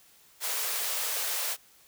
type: high-pass noise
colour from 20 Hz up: white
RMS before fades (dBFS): -31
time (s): 0.4-1.57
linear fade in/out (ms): 50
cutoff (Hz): 420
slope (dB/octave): 96
effects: white hiss -59 dBFS RMS until 1.87 s